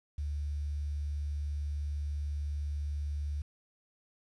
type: tone with quantisation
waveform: sine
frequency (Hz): 73.1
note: D2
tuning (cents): -7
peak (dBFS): -32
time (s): 0.18-3.42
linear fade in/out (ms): 5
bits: 10
effects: resampled to 24000 Hz